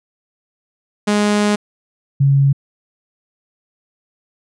sawtooth / sine tone pair in turn, 207.7 / 138.62 Hz, G#3 / C#3, 0 / 0 cents, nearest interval perfect fifth, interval 700 cents, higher first, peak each -9 dBFS, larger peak neither, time 1.07-1.56 / 2.2-2.53 s, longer first, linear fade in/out 10 ms, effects resampled to 22050 Hz

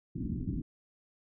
white low-pass noise, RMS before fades -35 dBFS, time 0.15-0.62 s, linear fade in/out 10 ms, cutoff 290 Hz, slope 48 dB/octave, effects none

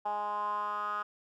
10% pulse tone with band-pass filter sweep, 207.7 Hz, G#3, in tune, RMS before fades -34 dBFS, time 0.05-1.03 s, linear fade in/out 10 ms, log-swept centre 860 to 1300 Hz, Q 6.3, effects none

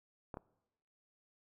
clicks, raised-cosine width 1 ms, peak -29 dBFS, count 2, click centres 0.342 / 0.371 s, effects noise-tail reverb RT60 0.9 s tail -22 dB re dry

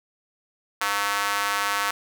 square tone with high-pass filter, 101.4 Hz, G#2, 41 cents flat, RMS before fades -25 dBFS, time 0.81-1.91 s, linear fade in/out 5 ms, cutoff 1200 Hz, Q 1.8, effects none

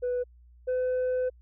sine tone pair in turn, 493.9 / 506.6 Hz, B4 / B4, 0 / +44 cents, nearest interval unison, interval 44 cents, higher second, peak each -24 / -22 dBFS, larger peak second, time 0.02-0.24 / 0.67-1.3 s, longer second, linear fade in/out 20 ms, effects tanh soft clip ceiling -24 dBFS + added 60 Hz sine -52 dBFS peak until 1.41 s

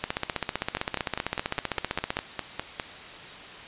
two click trains, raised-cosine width 0.3 ms, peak -10 / -12 dBFS, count 34 / 11, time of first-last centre 0.04-2.169 / 0.77-2.798 s, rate 15.5 / 4.93 Hz, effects white hiss -42 dBFS RMS until 3.67 s + resampled to 8000 Hz

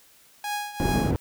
sawtooth tone with tremolo, 827 Hz, G#5, 8 cents flat, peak -22 dBFS, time 0.44-1.11 s, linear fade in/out 2 ms, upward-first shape triangle, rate 2.6 Hz, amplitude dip 80%
white low-pass noise, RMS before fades -24 dBFS, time 0.8-1.16 s, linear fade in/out 0 ms, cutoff 300 Hz, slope 12 dB/octave
effects white hiss -56 dBFS RMS until 1.2 s

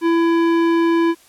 sine tone with tanh clipping, 334.2 Hz, E4, 24 cents sharp, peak -15 dBFS, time 0.01-1.15 s, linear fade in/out 50 ms, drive 16 dB, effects white hiss -50 dBFS RMS until 1.28 s + low-pass 12000 Hz 12 dB/octave

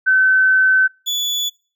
sine / 35% pulse tone pair in turn, 1527 / 3443 Hz, G6 / A7, -46 / -38 cents, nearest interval octave + major second, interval 1408 cents, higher second, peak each -10 / -16 dBFS, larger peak first, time 0.06-0.88 / 1.06-1.5 s, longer first, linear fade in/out 20 ms, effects noise-tail reverb RT60 0.4 s tail -26 dB re dry

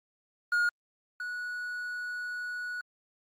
triangle tone pair in turn, 1432 / 1466.3 Hz, F6 / F#6, +43 / -16 cents, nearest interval unison, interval 41 cents, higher second, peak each -22 / -32 dBFS, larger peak first, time 0.52-0.69 / 1.2-2.81 s, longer second, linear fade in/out 2 ms, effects Opus 24 kbps

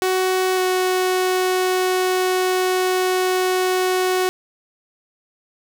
sawtooth tone pair in turn, 372.7 / 369.5 Hz, F#4 / F#4, +13 / -2 cents, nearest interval unison, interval 15 cents, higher first, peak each -13 dBFS, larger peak neither, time 0.02-0.57 / 0.57-4.29 s, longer second, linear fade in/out 0 ms, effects none

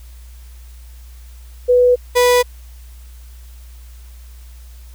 sine / 35% pulse tone pair in turn, 493.9 / 491.9 Hz, B4 / B4, 0 / -7 cents, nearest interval unison, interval 7 cents, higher first, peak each -8 dBFS, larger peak neither, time 1.68-1.96 / 2.15-2.43 s, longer neither, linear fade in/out 20 ms, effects added 60 Hz sine -35 dBFS peak until 4.94 s + white hiss -50 dBFS RMS until 4.94 s

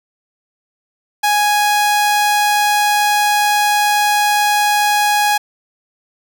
sawtooth tone, 830.6 Hz, G#5, in tune, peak -8 dBFS, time 1.23-5.38 s, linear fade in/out 10 ms, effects none

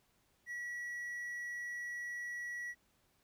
triangle tone, 1933 Hz, B6, 38 cents flat, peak -38 dBFS, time 0.46-2.75 s, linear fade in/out 50 ms, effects pink hiss -74 dBFS RMS until 3.23 s

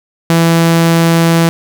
sawtooth tone, 166.3 Hz, E3, 16 cents sharp, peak -3 dBFS, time 0.3-1.49 s, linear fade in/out 0 ms, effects none

